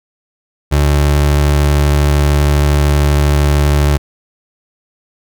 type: tone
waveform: 30% pulse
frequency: 72.8 Hz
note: D2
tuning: 15 cents flat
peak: -6 dBFS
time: 0.71-3.98 s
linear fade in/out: 20 ms
effects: none